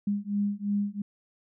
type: beating tone pair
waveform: sine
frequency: 202.1 / 205 Hz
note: G#3 / G#3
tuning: -47 / -22 cents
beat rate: 2.9 Hz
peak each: -29 dBFS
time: 0.07-1.02 s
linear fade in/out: 5 ms
effects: none